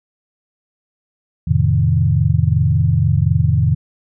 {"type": "chord", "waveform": "sine", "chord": "F dominant seventh", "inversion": "none", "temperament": "equal with one note detuned", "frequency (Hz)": [87.31, 110, 131.72, 155.56], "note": ["F2", "A2", "C3", "Eb3"], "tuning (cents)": [0, 0, 12, 0], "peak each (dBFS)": -17, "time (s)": [1.47, 3.75], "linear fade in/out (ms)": 10, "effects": []}